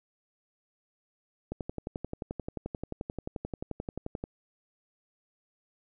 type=click train; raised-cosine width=2 ms; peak=-21 dBFS; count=32; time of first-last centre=1.52-4.239 s; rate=11.4 Hz; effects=none